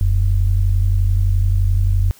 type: tone pair together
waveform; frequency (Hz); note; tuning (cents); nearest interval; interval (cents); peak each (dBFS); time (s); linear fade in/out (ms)
sine; 41.5 / 93.1; E1 / F#2; +12 / +11; octave + major second; 1399; -15; 0.01-2.11; 0
effects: white hiss -48 dBFS RMS until 2.19 s